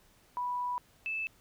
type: tone pair in turn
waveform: sine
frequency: 984 / 2627 Hz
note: B5 / E7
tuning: -7 / -7 cents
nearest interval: octave + perfect fourth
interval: 1700 cents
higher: second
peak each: -31 / -32 dBFS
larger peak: first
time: 0.37-0.78 / 1.06-1.27 s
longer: first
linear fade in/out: 0 ms
effects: pink hiss -64 dBFS RMS until 1.4 s